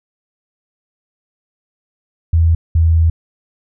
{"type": "tone pair in turn", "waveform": "sine", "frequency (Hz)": [82.41, 81.79], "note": ["E2", "E2"], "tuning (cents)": [0, -13], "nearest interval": "unison", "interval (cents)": 13, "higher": "first", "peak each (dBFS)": -8, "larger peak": "neither", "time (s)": [[2.33, 2.55], [2.75, 3.1]], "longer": "second", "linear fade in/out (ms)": 5, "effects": []}